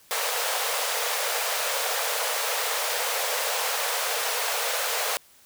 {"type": "high-pass noise", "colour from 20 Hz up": "pink", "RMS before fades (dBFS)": -27, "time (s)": [0.11, 5.17], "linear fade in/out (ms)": 0, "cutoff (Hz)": 450, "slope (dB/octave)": 96, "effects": ["white hiss -56 dBFS RMS until 5.45 s"]}